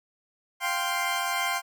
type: chord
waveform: 20% pulse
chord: F suspended second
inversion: none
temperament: equal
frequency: 698.5 / 784 / 1046.5 Hz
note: F5 / G5 / C6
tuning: 0 / 0 / 0 cents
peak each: -27 / -26 / -24 dBFS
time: 0.6-1.62 s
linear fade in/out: 50 ms
effects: none